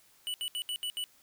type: tone bursts at uneven times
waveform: square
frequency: 2960 Hz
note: F#7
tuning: in tune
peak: -33 dBFS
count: 6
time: 0.27-0.34 / 0.41-0.48 / 0.55-0.62 / 0.69-0.76 / 0.83-0.9 / 0.97-1.04 s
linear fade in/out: 0 ms
effects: white hiss -63 dBFS RMS until 1.22 s